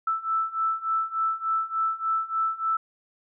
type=beating tone pair; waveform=sine; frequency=1318.5 / 1321.9 Hz; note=E6 / E6; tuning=0 / +4 cents; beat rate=3.4 Hz; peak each=-28 / -26 dBFS; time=0.07-2.77 s; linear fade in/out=5 ms; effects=none